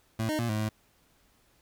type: tone with pitch steps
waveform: 25% pulse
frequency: 111.6 / 308.6 / 117.6 / 107.3 / 108.2 Hz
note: A2 / D#4 / A#2 / A2 / A2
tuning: +25 / -14 / +16 / -43 / -29 cents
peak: -24 dBFS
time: 0.19-0.69 s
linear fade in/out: 5 ms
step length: 100 ms
effects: pink hiss -66 dBFS RMS until 1.61 s